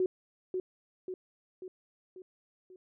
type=tone with echo; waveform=sine; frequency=370 Hz; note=F#4; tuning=in tune; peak=-25 dBFS; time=0-0.06 s; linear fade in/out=2 ms; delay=540 ms; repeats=5; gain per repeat=-5 dB; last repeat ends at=2.76 s; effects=none